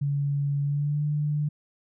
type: tone with pitch glide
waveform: sine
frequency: 142.1 to 148.56 Hz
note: C#3 to D3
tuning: +43 to +20 cents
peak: -23 dBFS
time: 0.01-1.49 s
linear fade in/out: 10 ms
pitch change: +77 cents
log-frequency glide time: 0.62-1.03 s
effects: none